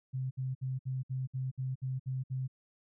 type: tone bursts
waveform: sine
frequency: 130.4 Hz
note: C3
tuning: 5 cents flat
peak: -32 dBFS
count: 10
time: 0.13-2.479 s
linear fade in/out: 20 ms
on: 180 ms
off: 61 ms
effects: none